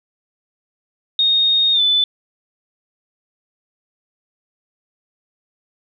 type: tone with pitch glide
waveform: sine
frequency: 3710 to 3502 Hz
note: A#7 to A7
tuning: -9 to -9 cents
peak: -12 dBFS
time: 1.19-2.04 s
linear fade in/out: 2 ms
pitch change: -100 cents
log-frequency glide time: 1.73-1.81 s
effects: none